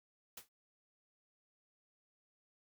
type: noise with exponential decay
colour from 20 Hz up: white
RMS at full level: -44 dBFS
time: 0.37-0.49 s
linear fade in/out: 5 ms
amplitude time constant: 24 ms
effects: none